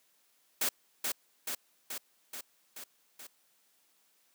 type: noise with echo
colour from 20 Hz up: white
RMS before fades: -30 dBFS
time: 0.61-0.69 s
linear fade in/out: 5 ms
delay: 430 ms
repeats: 6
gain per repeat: -3 dB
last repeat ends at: 3.27 s
effects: white hiss -70 dBFS RMS until 4.34 s + high-pass 200 Hz 12 dB/octave